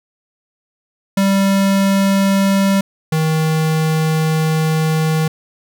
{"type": "tone pair in turn", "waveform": "square", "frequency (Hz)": [195.7, 158], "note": ["G3", "D#3"], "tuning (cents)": [-3, 27], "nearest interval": "major third", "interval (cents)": 370, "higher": "first", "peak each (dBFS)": [-12, -14], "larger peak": "first", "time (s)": [[1.17, 2.81], [3.12, 5.28]], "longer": "second", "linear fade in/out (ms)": 5, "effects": []}